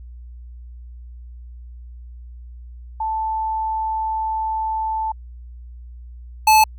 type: tone pair in turn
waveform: sine / square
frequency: 880 / 867.9 Hz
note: A5 / A5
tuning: 0 / -24 cents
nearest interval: unison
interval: 24 cents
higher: first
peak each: -20 / -10 dBFS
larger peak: second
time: 3-5.12 / 6.47-6.64 s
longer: first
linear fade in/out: 5 ms
effects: added 60 Hz sine -35 dBFS peak until 6.78 s